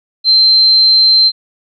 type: tone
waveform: sine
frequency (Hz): 4120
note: C8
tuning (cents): -28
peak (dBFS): -5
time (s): 0.24-1.32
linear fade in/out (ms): 50
effects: none